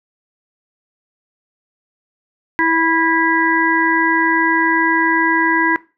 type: harmonic tone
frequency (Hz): 327.5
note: E4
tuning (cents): -11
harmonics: 1 / 3 / 5 / 6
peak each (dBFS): -18 / -18 / -18 / -18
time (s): 2.59-5.76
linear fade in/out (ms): 0
effects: noise-tail reverb RT60 0.3 s tail -19 dB re dry